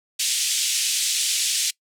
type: band-pass noise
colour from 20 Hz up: white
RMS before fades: -23 dBFS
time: 0.19-1.71 s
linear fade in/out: 10 ms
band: 2600 to 9100 Hz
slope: 24 dB/octave
effects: noise-tail reverb RT60 0.1 s tail -23 dB re dry